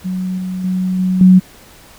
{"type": "tone with level steps", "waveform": "sine", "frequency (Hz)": 185, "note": "F#3", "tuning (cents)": 0, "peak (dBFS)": [-17, -19, -14, -12, -3], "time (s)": [0.04, 1.4], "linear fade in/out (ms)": 20, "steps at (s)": [0.38, 0.64, 0.99, 1.21], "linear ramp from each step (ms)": 2, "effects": ["pink hiss -42 dBFS RMS until 1.98 s"]}